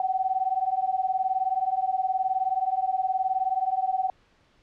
sine beating tone pair, 747 / 766 Hz, F#5 / G5, +16 / -40 cents, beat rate 19 Hz, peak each -26 dBFS, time 0-4.1 s, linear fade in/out 2 ms, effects pink hiss -62 dBFS RMS until 4.62 s + low-pass 4000 Hz 12 dB/octave

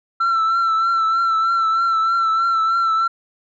sine tone with vibrato, 1341 Hz, E6, 29 cents sharp, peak -12 dBFS, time 0.2-3.08 s, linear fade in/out 10 ms, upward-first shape triangle, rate 3.2 Hz, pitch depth 40 cents each way, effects tanh soft clip ceiling -14 dBFS

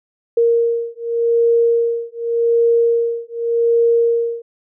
sine beating tone pair, 465.7 / 466.56 Hz, A#4 / A#4, -2 / +1 cents, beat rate 0.86 Hz, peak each -16 dBFS, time 0.37-4.42 s, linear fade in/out 5 ms, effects none

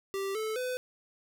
square tone with pitch steps, 391.1 / 436.2 / 504 Hz, G4 / A4 / B4, -4 / -15 / +35 cents, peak -32 dBFS, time 0.14-0.77 s, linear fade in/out 0 ms, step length 210 ms, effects none

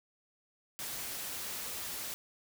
white noise, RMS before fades -40 dBFS, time 0.79-2.14 s, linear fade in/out 0 ms, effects none

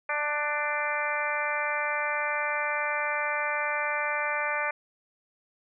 harmonic tone with a mistuned harmonic, 295.3 Hz, D4, 10 cents sharp, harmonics 2 / 3 / 4 / 5 / 6 / 7 / 8, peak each -34 / -34 / -34 / -34 / -34 / -34 / -34 dBFS, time 0.09-4.71 s, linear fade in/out 5 ms, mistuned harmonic 5, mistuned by +17 cents, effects none

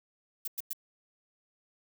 violet noise bursts, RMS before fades -35 dBFS, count 3, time 0.45-0.732 s, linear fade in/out 5 ms, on 28 ms, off 99 ms, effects none

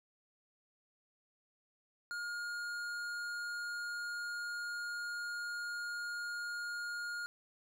triangle tone with tanh clipping, 1423 Hz, F6, 32 cents sharp, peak -40 dBFS, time 2.11-7.26 s, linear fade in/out 0 ms, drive 17 dB, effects none

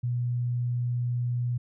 sine tone, 121.8 Hz, B2, 24 cents flat, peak -25 dBFS, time 0.03-1.58 s, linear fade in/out 10 ms, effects none

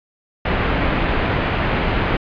pink low-pass noise, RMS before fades -19 dBFS, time 0.45-2.17 s, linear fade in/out 5 ms, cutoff 2800 Hz, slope 24 dB/octave, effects resampled to 11025 Hz

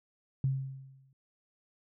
sine tone with exponential decay, 134.1 Hz, C3, 43 cents sharp, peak -24 dBFS, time 0.44-1.13 s, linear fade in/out 2 ms, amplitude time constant 150 ms, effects none

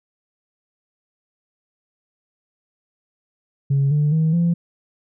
sine tone with pitch steps, 138.5 / 148.44 / 159.09 / 170.51 Hz, C#3 / D3 / D#3 / F3, -1 / +19 / +39 / -41 cents, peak -13 dBFS, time 3.7-4.54 s, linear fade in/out 10 ms, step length 210 ms, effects tanh soft clip ceiling -12 dBFS

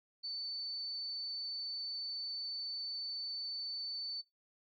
sine tone, 4514 Hz, C#8, 31 cents sharp, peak -38 dBFS, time 0.23-4.22 s, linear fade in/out 20 ms, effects noise-tail reverb RT60 0.2 s tail -23 dB re dry

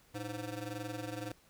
20% pulse ring-modulated tone, 207.7 Hz, G#3, in tune, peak -31 dBFS, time 0.14-1.32 s, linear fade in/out 5 ms, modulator 93 Hz, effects pink hiss -65 dBFS RMS until 1.49 s

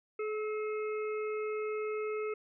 harmonic tone with a mistuned harmonic, 428 Hz, A4, 48 cents flat, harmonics 1 / 3 / 5 / 6, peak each -33 / -43 / -47 / -49 dBFS, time 0.19-2.34 s, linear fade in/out 5 ms, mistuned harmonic 3, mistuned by +17 cents, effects none

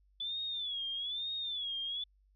sine tone with vibrato, 3456 Hz, A7, 32 cents flat, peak -35 dBFS, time 0.2-2.04 s, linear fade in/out 5 ms, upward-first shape sine, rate 1.1 Hz, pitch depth 130 cents each way, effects added 49 Hz sine -65 dBFS peak until 2.35 s

